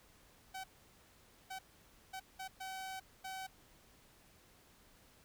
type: tone bursts at uneven times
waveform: sawtooth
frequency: 761 Hz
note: F#5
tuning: 48 cents sharp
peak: -39 dBFS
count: 6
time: 0.54-0.64 / 1.5-1.59 / 2.13-2.2 / 2.39-2.48 / 2.6-3 / 3.24-3.47 s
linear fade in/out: 10 ms
effects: pink hiss -65 dBFS RMS until 5.24 s